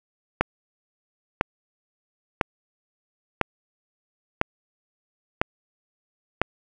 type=click train; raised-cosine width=0.5 ms; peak=-3 dBFS; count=7; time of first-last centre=0.41-6.416 s; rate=0.999 Hz; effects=none